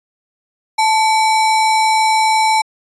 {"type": "tone with sample-and-hold", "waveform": "sine", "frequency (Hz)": 877, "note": "A5", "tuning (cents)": -6, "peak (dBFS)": -10, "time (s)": [0.78, 2.62], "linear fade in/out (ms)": 10, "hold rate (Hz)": 3150, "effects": ["resampled to 22050 Hz"]}